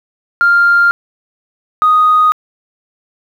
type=tone pair in turn; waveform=sine; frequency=1396.9 / 1244.5 Hz; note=F6 / D#6; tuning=0 / 0 cents; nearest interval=major second; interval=200 cents; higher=first; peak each=-5 dBFS; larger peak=neither; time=0.41-0.91 / 1.82-2.32 s; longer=neither; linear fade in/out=0 ms; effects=tanh soft clip ceiling -2 dBFS + 7-bit